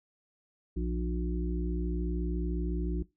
harmonic tone with a mistuned harmonic, 59.8 Hz, A#1, 45 cents sharp, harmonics 1 / 3 / 5 / 6, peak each -31 / -36 / -38 / -39 dBFS, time 0.76-3.03 s, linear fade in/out 10 ms, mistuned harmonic 3, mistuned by -58 cents, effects noise-tail reverb RT60 0.2 s tail -19 dB re dry

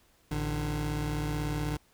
25% pulse tone pair together, 56.07 / 149.7 Hz, A1 / D3, +33 / +33 cents, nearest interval octave + perfect fourth, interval 1700 cents, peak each -30 / -28 dBFS, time 0.31-1.77 s, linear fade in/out 5 ms, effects pink hiss -65 dBFS RMS until 1.93 s

